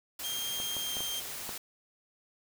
white noise, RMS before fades -40 dBFS, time 0.19-1.58 s, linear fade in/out 5 ms
sawtooth tone with pitch glide, 3204 to 3178 Hz, G7 to G7, +37 to +23 cents, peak -31 dBFS, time 0.23-1.21 s, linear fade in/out 20 ms, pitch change -14 cents, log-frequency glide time 0.83-0.95 s
clicks, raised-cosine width 1 ms, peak -27 dBFS, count 5, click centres 0.601 / 0.767 / 0.969 / 1.006 / 1.492 s
effects none

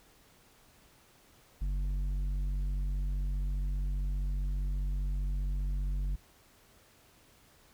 triangle tone with tanh clipping, 47.56 Hz, F#1, 48 cents sharp, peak -31 dBFS, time 1.61-6.16 s, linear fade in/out 10 ms, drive 12 dB, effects pink hiss -62 dBFS RMS until 7.73 s

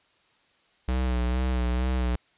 square tone with vibrato, 62.4 Hz, B1, 19 cents sharp, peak -24 dBFS, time 0.88-2.16 s, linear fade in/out 5 ms, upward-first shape sine, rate 2.2 Hz, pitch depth 45 cents each way, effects white hiss -64 dBFS RMS until 2.37 s + resampled to 8000 Hz

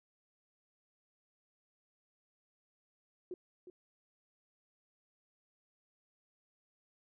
sine tone with echo, 361.4 Hz, F#4, 41 cents flat, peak -39 dBFS, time 3.31-3.34 s, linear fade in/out 2 ms, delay 360 ms, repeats 1, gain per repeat -10 dB, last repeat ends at 3.7 s, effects none

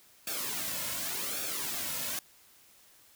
white noise with flanger, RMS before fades -35 dBFS, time 0.27-2.19 s, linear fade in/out 2 ms, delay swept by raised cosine 0.99 to 2.59 ms, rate 0.88 Hz, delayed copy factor -0.65, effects white hiss -60 dBFS RMS until 3.15 s

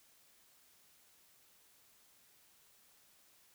silence, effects white hiss -67 dBFS RMS until 3.54 s

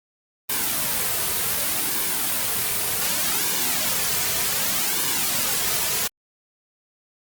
white noise with flanger, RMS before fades -23 dBFS, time 0.49-6.08 s, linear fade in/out 10 ms, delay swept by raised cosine 1.5 to 3.7 ms, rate 0.66 Hz, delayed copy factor -0.6, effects Opus 24 kbps

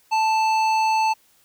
sine tone with hard clipping, 880 Hz, A5, in tune, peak -19 dBFS, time 0.11-1.14 s, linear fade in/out 20 ms, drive 12 dB, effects white hiss -59 dBFS RMS until 1.44 s

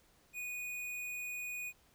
square tone, 2475 Hz, D#7, 10 cents flat, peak -40 dBFS, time 0.33-1.73 s, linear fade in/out 50 ms, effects pink hiss -68 dBFS RMS until 1.94 s

